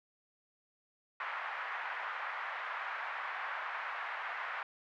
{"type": "band-pass noise", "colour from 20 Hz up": "white", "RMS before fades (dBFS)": -40, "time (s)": [1.2, 4.63], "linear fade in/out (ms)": 2, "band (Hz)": [790, 1900], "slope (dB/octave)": 24, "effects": []}